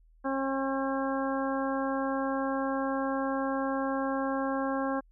harmonic tone with a mistuned harmonic, 270 Hz, C#4, 45 cents flat, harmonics 1 / 2 / 3 / 4 / 5 / 6, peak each -31 / -33 / -36 / -36 / -42 / -40 dBFS, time 0.24-5.01 s, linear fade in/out 20 ms, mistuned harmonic 6, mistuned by -15 cents, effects added 40 Hz sine -57 dBFS peak until 5.11 s

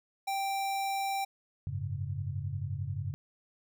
square tone, 784 Hz, G5, in tune, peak -31 dBFS, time 0.27-1.25 s, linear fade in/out 10 ms
sine chord, F# suspended second, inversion none, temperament equal, 92.5 / 103.83 / 138.59 Hz, F#2 / G#2 / C#3, 0 / 0 / 0 cents, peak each -37 dBFS, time 1.67-3.14 s, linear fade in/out 0 ms
effects none

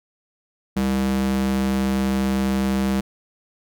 square tone with high-pass filter, 66.1 Hz, C2, 18 cents sharp, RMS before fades -21 dBFS, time 0.76-3.01 s, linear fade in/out 10 ms, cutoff 150 Hz, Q 9.5, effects none

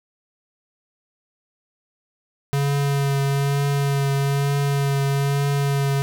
square tone with vibrato, 140.1 Hz, C#3, 19 cents sharp, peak -19 dBFS, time 2.53-6.02 s, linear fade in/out 0 ms, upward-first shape triangle, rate 1.1 Hz, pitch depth 19 cents each way, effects none

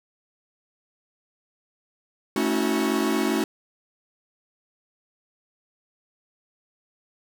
45% pulse chord, F# minor seventh, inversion first, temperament equal with one note detuned, 220 / 277.2 / 321.9 / 370 Hz, A3 / C#4 / E4 / F#4, 0 / 0 / -41 / 0 cents, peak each -27 dBFS, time 2.36-3.44 s, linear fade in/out 2 ms, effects none

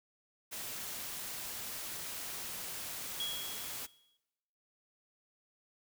white noise, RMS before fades -42 dBFS, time 0.51-3.87 s, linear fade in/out 20 ms
triangle tone with exponential decay, 3322 Hz, G#7, in tune, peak -32 dBFS, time 3.2-4.17 s, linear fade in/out 2 ms, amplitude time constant 210 ms
effects noise-tail reverb RT60 1.0 s tail -23 dB re dry

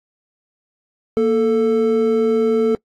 triangle tone pair together, 232.7 / 441.4 Hz, A#3 / A4, -3 / +5 cents, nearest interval major seventh, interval 1108 cents, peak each -17 / -12 dBFS, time 1.17-2.75 s, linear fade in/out 0 ms, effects noise-tail reverb RT60 0.1 s tail -23 dB re dry + AAC 64 kbps

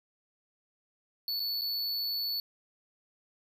square tone with dropouts, 4444 Hz, C#8, 4 cents sharp, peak -31 dBFS, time 1.28-2.4 s, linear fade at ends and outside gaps 1 ms, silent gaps 1.396-1.401 / 1.612-1.618 s, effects none

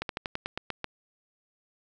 slowing click train, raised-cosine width 0.3 ms, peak -15 dBFS, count 9, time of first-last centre 0.02-0.843 s, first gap 72 ms, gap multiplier 1.1, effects none

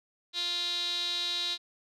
sawtooth tone with band-pass filter, 349.2 Hz, F4, in tune, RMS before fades -32 dBFS, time 0.33-1.58 s, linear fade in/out 50 ms, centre 3900 Hz, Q 8.9, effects none

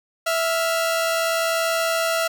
sawtooth tone pair together, 658.1 / 1396.9 Hz, E5 / F6, -3 / 0 cents, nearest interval octave + minor second, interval 1303 cents, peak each -17 / -22 dBFS, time 0.26-2.28 s, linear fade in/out 10 ms, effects none

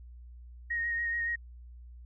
sine tone with vibrato, 1869 Hz, A#6, 4 cents sharp, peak -29 dBFS, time 0.7-1.36 s, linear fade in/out 10 ms, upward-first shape sine, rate 7 Hz, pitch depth 20 cents each way, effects added 60 Hz sine -46 dBFS peak until 2.05 s

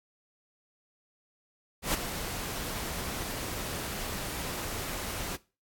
pink noise with ADSR envelope, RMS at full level -26 dBFS, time 1.82-5.37 s, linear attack 120 ms, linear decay 12 ms, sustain -10 dB, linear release 21 ms, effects noise-tail reverb RT60 0.3 s tail -19 dB re dry + AAC 64 kbps

